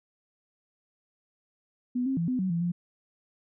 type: tone with pitch steps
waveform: sine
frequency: 247.9 / 266.6 / 168.3 / 253.7 / 187.2 / 169.2 / 174.2 Hz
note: B3 / C4 / E3 / B3 / F#3 / E3 / F3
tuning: +7 / +33 / +36 / +47 / +20 / +45 / -4 cents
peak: -25 dBFS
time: 1.95-2.72 s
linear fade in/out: 10 ms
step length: 110 ms
effects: none